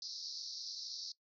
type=band-pass noise; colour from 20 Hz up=pink; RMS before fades=-45 dBFS; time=0.02-1.12 s; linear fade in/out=2 ms; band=4100 to 5700 Hz; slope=96 dB/octave; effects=noise-tail reverb RT60 0.1 s tail -19 dB re dry